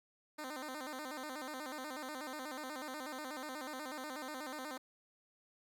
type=tone with vibrato; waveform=10% pulse; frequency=280.4 Hz; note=C#4; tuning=20 cents sharp; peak=-34 dBFS; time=0.38-4.78 s; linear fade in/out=10 ms; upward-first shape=square; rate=8.2 Hz; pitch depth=140 cents each way; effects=none